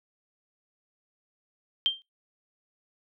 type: tone with exponential decay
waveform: sine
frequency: 3162 Hz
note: G7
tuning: 14 cents sharp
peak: -17 dBFS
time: 1.86-2.02 s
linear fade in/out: 0 ms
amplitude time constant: 34 ms
effects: noise-tail reverb RT60 0.2 s tail -24 dB re dry